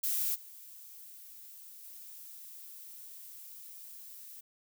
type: noise with level steps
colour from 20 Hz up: violet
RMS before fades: -32 / -51 / -49 dBFS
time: 0.03-4.41 s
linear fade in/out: 10 ms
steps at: 0.34 / 1.83 s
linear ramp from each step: 20 ms
effects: none